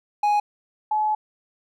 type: tone pair in turn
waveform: triangle / sine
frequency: 830.6 / 854.9 Hz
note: G#5 / G#5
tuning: 0 / +50 cents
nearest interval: unison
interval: 50 cents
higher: second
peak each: -15 / -19 dBFS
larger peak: first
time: 0.23-0.4 / 0.91-1.15 s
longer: second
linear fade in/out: 5 ms
effects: none